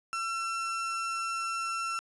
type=tone; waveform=35% pulse; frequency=1348 Hz; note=E6; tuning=38 cents sharp; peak=-29 dBFS; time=0.13-1.99 s; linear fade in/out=0 ms; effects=resampled to 22050 Hz